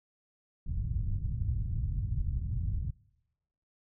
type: low-pass noise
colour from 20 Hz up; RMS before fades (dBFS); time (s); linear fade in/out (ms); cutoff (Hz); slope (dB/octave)
white; -32; 0.66-2.91; 10; 110; 24
effects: noise-tail reverb RT60 1.0 s tail -25 dB re dry